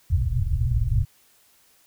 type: low-pass noise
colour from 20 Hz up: white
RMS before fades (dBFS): -22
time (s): 0.1-1.05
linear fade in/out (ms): 10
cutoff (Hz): 130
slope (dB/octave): 96
effects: white hiss -59 dBFS RMS until 1.86 s